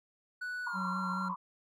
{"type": "tone with pitch glide", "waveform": "triangle", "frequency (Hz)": [1480, 1372.9], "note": ["F#6", "F6"], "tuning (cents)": [0, -30], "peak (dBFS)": -34, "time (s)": [0.41, 1.29], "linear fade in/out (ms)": 10, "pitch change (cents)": -130, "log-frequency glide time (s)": [0.64, 0.78]}
{"type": "band-pass noise", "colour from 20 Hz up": "white", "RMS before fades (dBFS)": -40, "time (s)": [0.66, 1.36], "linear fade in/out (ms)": 10, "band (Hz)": [960, 1100], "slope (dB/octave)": 96}
{"type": "tone with vibrato", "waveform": "triangle", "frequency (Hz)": 185, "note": "F#3", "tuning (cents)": 0, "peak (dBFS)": -34, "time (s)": [0.73, 1.35], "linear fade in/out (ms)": 50, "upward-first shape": "triangle", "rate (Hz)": 4.7, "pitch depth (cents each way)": 32}
{"effects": []}